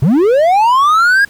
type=linear sweep; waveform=triangle; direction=up; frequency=116.1 to 1661.2 Hz; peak=-5 dBFS; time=0.02-1.25 s; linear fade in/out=5 ms; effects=pink hiss -43 dBFS RMS until 1.29 s